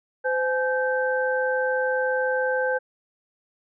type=tone cluster; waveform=sine; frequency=513 / 847 / 1557 Hz; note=C5 / G#5 / G6; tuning=-34 / +34 / -12 cents; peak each=-23 / -30 / -26 dBFS; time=0.24-2.79 s; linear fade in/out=20 ms; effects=none